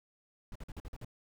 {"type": "noise bursts", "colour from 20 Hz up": "brown", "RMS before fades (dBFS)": -43, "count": 7, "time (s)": [0.52, 1.047], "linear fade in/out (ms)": 2, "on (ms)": 35, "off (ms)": 47, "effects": []}